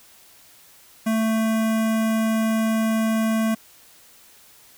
square tone with notch filter, 221.9 Hz, A3, 15 cents sharp, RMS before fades -21 dBFS, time 1.06-3.55 s, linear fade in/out 10 ms, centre 4200 Hz, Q 1.5, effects white hiss -51 dBFS RMS until 4.77 s

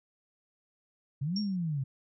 sine linear two-way sweep, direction up then down, 128.4 to 213.8 to 128.4 Hz, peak -29 dBFS, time 1.21-1.84 s, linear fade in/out 10 ms, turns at 1.4 s
sine tone with exponential decay, 5530 Hz, F8, 18 cents flat, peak -31 dBFS, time 1.36-1.56 s, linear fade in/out 5 ms, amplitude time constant 43 ms
effects none

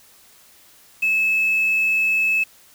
sine tone with quantisation, 2605 Hz, E7, 21 cents flat, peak -16 dBFS, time 1.02-2.44 s, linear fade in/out 10 ms, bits 6, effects white hiss -51 dBFS RMS until 2.74 s

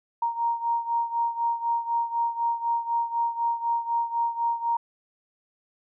sine beating tone pair, 932.3 / 936.3 Hz, A#5 / A#5, 0 / +7 cents, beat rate 4 Hz, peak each -25 / -29 dBFS, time 0.22-4.77 s, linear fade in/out 5 ms, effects none

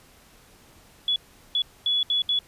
sine tone bursts at uneven times, 3400 Hz, G#7, 40 cents sharp, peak -20 dBFS, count 5, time 1.08-1.16 / 1.55-1.62 / 1.86-2.03 / 2.1-2.22 / 2.29-2.39 s, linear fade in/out 2 ms, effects pink hiss -54 dBFS RMS until 2.47 s + resampled to 32000 Hz

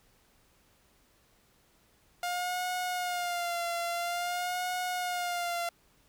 sawtooth tone with vibrato, 706 Hz, F5, 19 cents sharp, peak -27 dBFS, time 2.23-5.69 s, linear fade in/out 2 ms, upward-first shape sine, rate 0.49 Hz, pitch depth 50 cents each way, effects pink hiss -66 dBFS RMS until 6.08 s

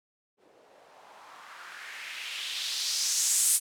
violet noise with low-pass filter sweep, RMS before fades -32 dBFS, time 0.37-3.6 s, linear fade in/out 50 ms, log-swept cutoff 400 to 9700 Hz, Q 2.3, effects none

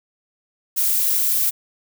violet noise, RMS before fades -19 dBFS, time 0.76-1.51 s, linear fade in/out 20 ms, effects none

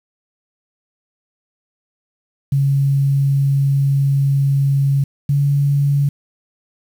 sine tone pair in turn, 138.59 / 141.75 Hz, C#3 / C#3, 0 / +39 cents, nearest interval unison, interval 39 cents, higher second, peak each -12 dBFS, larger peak neither, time 2.52-5.04 / 5.29-6.09 s, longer first, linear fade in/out 5 ms, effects 7-bit

